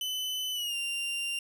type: tone with pitch glide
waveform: 40% pulse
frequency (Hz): 3018 to 2784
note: F#7 to F7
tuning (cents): +34 to -6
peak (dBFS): -30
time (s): 0.01-1.39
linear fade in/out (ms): 2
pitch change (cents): -140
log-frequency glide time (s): 0.52-0.76
effects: none